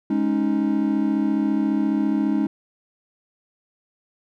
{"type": "chord", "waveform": "triangle", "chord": "Ab suspended fourth", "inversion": "none", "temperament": "just", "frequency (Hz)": [207.7, 276.9, 311.5], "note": ["Ab3", "Db4", "Eb4"], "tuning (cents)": [0, -2, 2], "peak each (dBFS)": -21, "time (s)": [0.1, 2.47], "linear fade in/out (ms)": 5, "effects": []}